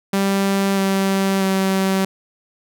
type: tone with pitch steps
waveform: sawtooth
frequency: 196.2 / 193.95 / 191.72 Hz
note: G3 / G3 / G3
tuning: +2 / -18 / -38 cents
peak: -12 dBFS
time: 0.13-2.05 s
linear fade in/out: 5 ms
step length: 640 ms
effects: none